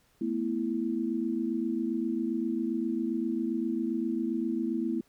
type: chord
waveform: sine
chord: A suspended second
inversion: none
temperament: just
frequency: 220 / 247.5 / 330 Hz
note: A3 / B3 / E4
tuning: 0 / +4 / +2 cents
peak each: -33 / -32 / -31 dBFS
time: 0.21-5.01 s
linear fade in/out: 5 ms
effects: pink hiss -67 dBFS RMS until 5.08 s